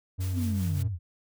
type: tone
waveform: triangle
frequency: 92.5 Hz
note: F#2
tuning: in tune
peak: -25 dBFS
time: 0.18-0.89 s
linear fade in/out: 20 ms
type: noise with tremolo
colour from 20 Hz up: white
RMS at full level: -43 dBFS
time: 0.2-0.83 s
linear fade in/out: 10 ms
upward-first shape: triangle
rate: 5.2 Hz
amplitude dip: 60%
type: linear sweep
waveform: sine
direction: down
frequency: 269.2 to 77.4 Hz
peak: -29 dBFS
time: 0.33-0.99 s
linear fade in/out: 50 ms
effects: none